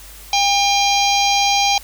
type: harmonic tone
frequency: 802 Hz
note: G5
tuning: 39 cents sharp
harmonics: 1 / 3 / 4 / 5 / 6 / 7 / 8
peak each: -16 / -21 / -22 / -23 / -24 / -24 / -25 dBFS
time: 0.33-1.78 s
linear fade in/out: 2 ms
effects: added 50 Hz sine -40 dBFS peak until 1.83 s + white hiss -40 dBFS RMS until 1.83 s